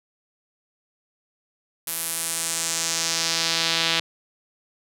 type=tone with band-pass filter sweep; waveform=sawtooth; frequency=165 Hz; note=E3; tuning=2 cents sharp; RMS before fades=-25 dBFS; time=1.87-4 s; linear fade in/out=5 ms; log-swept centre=12000 to 3500 Hz; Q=1.8; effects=none